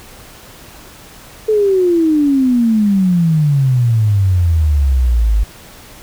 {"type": "exponential sweep", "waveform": "sine", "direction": "down", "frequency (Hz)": [440, 50], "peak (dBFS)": -9, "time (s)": [1.48, 5.44], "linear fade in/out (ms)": 10, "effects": ["pink hiss -38 dBFS RMS until 6.02 s"]}